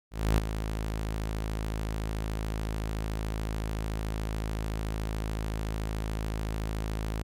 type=tone with ADSR envelope; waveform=sawtooth; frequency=53.7 Hz; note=A1; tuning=41 cents flat; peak=-16 dBFS; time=0.11-7.23 s; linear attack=270 ms; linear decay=9 ms; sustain=-10 dB; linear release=17 ms; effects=MP3 96 kbps